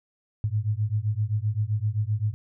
sine beating tone pair, 102.7 / 110.4 Hz, G#2 / A2, -19 / +6 cents, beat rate 7.7 Hz, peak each -26 dBFS, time 0.44-2.34 s, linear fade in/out 0 ms, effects none

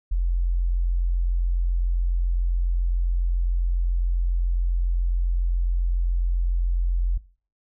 sine tone, 43.65 Hz, F1, in tune, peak -19 dBFS, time 0.11-7.18 s, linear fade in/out 10 ms, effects noise-tail reverb RT60 0.4 s tail -19 dB re dry

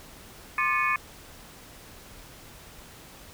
sine tone cluster, 1060 / 1193 / 1738 / 2206 / 2481 Hz, C6 / D6 / A6 / C#7 / D#7, +22 / +27 / -22 / -9 / -6 cents, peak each -29 dBFS, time 0.58-0.96 s, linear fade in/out 2 ms, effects pink hiss -48 dBFS RMS until 3.33 s

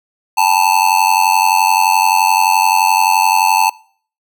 square tone with amplitude modulation, 880 Hz, A5, in tune, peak -6 dBFS, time 0.37-3.7 s, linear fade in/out 10 ms, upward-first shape sine, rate 91.6 Hz, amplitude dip 95%, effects noise-tail reverb RT60 0.5 s tail -23 dB re dry

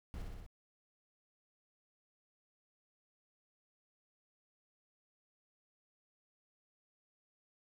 brown noise with echo, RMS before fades -43 dBFS, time 0.14-0.22 s, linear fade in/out 0 ms, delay 61 ms, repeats 4, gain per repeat -2 dB, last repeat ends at 0.464 s, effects none

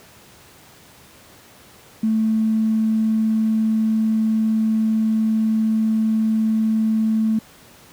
triangle tone with tanh clipping, 220 Hz, A3, in tune, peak -15 dBFS, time 2.03-7.39 s, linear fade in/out 5 ms, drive 2 dB, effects pink hiss -47 dBFS RMS until 7.92 s + high-pass 80 Hz 12 dB/octave

